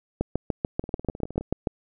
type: two click trains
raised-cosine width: 2 ms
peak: -22 / -10 dBFS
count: 12 / 11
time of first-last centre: 0.84-1.41 / 0.21-1.672 s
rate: 19.3 / 6.84 Hz
effects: none